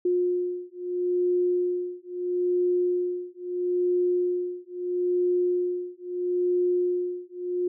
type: beating tone pair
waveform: sine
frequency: 357.1 / 357.86 Hz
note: F4 / F4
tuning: +39 / +42 cents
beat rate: 0.76 Hz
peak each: -26 dBFS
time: 0.05-7.68 s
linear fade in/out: 5 ms
effects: none